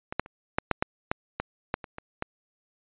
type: clicks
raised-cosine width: 0.5 ms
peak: -18 / -9 / -29 / -8 / -7 / -8 / -10 / -13 / -10 / -23 / -22 / -14 dBFS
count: 12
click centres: 0.125 / 0.196 / 0.261 / 0.585 / 0.713 / 0.825 / 1.115 / 1.4 / 1.741 / 1.842 / 1.984 / 2.224 s
effects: resampled to 8000 Hz